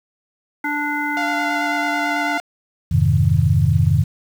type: harmonic tone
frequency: 293.7 Hz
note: D4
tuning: in tune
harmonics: 1 / 3 / 5 / 7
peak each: -25 / -25 / -25 / -25 dBFS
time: 0.64-2.38 s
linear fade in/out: 5 ms
type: tone with vibrato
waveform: sawtooth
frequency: 698.5 Hz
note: F5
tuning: in tune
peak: -19 dBFS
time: 1.17-2.4 s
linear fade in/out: 0 ms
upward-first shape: square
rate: 9.1 Hz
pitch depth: 18 cents each way
type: chord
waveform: sine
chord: F minor seventh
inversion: none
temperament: equal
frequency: 87.31 / 103.83 / 130.81 / 155.56 Hz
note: F2 / Ab2 / C3 / Eb3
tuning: 0 / 0 / 0 / 0 cents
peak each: -18 dBFS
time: 2.91-4.04 s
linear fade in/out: 10 ms
effects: low-pass 6000 Hz 12 dB/octave + 7-bit